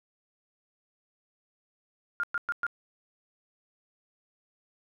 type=tone bursts; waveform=sine; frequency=1410 Hz; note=F6; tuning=16 cents sharp; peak=-26 dBFS; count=4; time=2.2-2.666 s; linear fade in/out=0 ms; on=34 ms; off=110 ms; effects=none